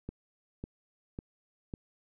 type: click train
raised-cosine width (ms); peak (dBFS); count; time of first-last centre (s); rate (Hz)
3; -25; 4; 0.09-1.738; 1.82
effects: none